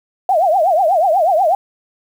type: tone with vibrato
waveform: sine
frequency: 698.5 Hz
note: F5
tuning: in tune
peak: -10 dBFS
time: 0.29-1.55 s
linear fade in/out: 2 ms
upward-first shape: triangle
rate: 8.2 Hz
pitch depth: 270 cents each way
effects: 7-bit